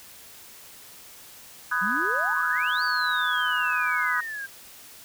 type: chord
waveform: sine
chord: G# minor seventh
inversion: first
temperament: just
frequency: 996.7 / 1245.9 / 1495.1 / 1661.2 Hz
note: B5 / D#6 / F#6 / G#6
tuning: +16 / +2 / +18 / 0 cents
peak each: -32 / -28 / -26 / -28 dBFS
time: 1.71-4.21 s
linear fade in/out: 10 ms
type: exponential two-way sweep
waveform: sine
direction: up then down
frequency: 174.61 to 4653 to 1577 Hz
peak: -31 dBFS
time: 1.81-4.47 s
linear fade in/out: 20 ms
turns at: 2.83 s
effects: white hiss -47 dBFS RMS until 5.04 s